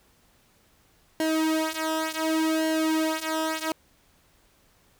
sawtooth tone with flanger, 317.5 Hz, D#4, 35 cents sharp, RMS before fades -26 dBFS, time 1.2-3.72 s, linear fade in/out 2 ms, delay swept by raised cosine 0.82 to 3.62 ms, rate 0.68 Hz, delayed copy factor -0.85, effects pink hiss -62 dBFS RMS until 4.99 s

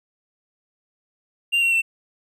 triangle tone with pitch steps, 2782 / 2736 / 2690 Hz, F7 / F7 / E7, -7 / -36 / +34 cents, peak -15 dBFS, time 1.52-1.82 s, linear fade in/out 20 ms, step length 100 ms, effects none

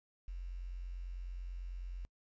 sine tone with quantisation, 44.57 Hz, F1, 36 cents sharp, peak -40 dBFS, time 0.28-2.05 s, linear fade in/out 0 ms, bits 11, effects noise-tail reverb RT60 0.1 s tail -26 dB re dry + resampled to 16000 Hz

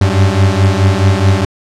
40% pulse beating tone pair, 94.3 / 99 Hz, F#2 / G2, +33 / +18 cents, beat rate 4.7 Hz, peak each -10 dBFS, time 0.01-1.45 s, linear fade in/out 5 ms, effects low-pass 7000 Hz 12 dB/octave

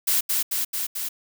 blue noise with echo, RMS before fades -21 dBFS, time 0.07-0.21 s, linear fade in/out 10 ms, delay 220 ms, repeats 4, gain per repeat -2 dB, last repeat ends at 1.09 s, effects none

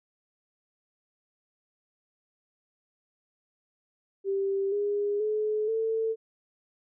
sine tone with pitch steps, 392 / 409.4 / 427.5 / 446.4 Hz, G4 / G#4 / A4 / A4, 0 / -25 / -50 / +25 cents, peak -25 dBFS, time 4.24-6.16 s, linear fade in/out 50 ms, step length 480 ms, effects none

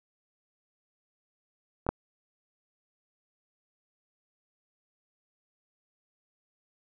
clicks, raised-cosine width 1 ms, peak -22 / -11 dBFS, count 2, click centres 1.866 / 1.89 s, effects none

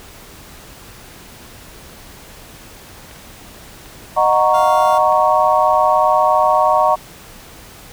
clicks, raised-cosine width 0.3 ms, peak -24 dBFS, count 6, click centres 3.112 / 3.162 / 3.859 / 4.33 / 4.365 / 5.124 s
sine chord, D# minor seventh, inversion none, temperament equal with one note detuned, 616.9 / 740 / 932.3 / 1108.7 Hz, D#5 / F#5 / A#5 / C#6, -15 / 0 / 0 / 0 cents, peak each -16 dBFS, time 4.16-6.96 s, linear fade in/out 20 ms
30% pulse tone, 698.5 Hz, F5, in tune, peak -21 dBFS, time 4.53-4.99 s, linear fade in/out 20 ms
effects pink hiss -39 dBFS RMS until 7.92 s

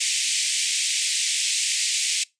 white band-pass noise, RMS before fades -24 dBFS, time 0-2.24 s, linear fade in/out 10 ms, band 2100 to 9000 Hz, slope 48 dB/octave, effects noise-tail reverb RT60 0.2 s tail -23 dB re dry + resampled to 22050 Hz

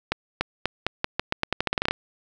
accelerating click train, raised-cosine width 0.3 ms, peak -6 dBFS, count 17, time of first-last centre 0.12-1.91 s, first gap 290 ms, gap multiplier 0.85, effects none

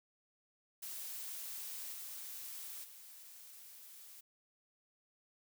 blue noise with level steps, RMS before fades -45 / -47 / -55 dBFS, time 0.82-4.21 s, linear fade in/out 10 ms, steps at 1.92 / 2.83 s, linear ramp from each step 20 ms, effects none

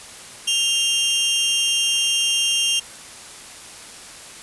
sawtooth tone pair together, 2794 / 3183 Hz, F7 / G7, 0 / +26 cents, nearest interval major second, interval 226 cents, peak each -17 dBFS, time 0.47-2.8 s, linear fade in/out 10 ms, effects white hiss -39 dBFS RMS until 4.42 s + resampled to 24000 Hz

